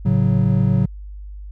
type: chord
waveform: triangle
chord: F# minor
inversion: first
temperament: equal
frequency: 110 / 138.59 / 185 Hz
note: A2 / C#3 / F#3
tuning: 0 / 0 / 0 cents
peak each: -16 dBFS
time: 0.05-0.86 s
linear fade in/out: 10 ms
effects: added 50 Hz sine -31 dBFS peak until 1.51 s